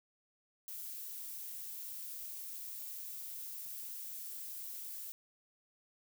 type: noise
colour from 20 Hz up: violet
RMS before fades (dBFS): -45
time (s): 0.68-5.12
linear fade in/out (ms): 0
effects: none